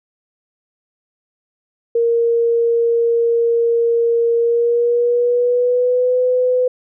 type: tone with pitch glide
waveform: sine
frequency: 466.2 to 502.6 Hz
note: A#4 to B4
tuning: 0 to +30 cents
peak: -12 dBFS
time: 1.95-6.68 s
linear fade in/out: 5 ms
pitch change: +130 cents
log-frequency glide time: 4.37-6.18 s
effects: none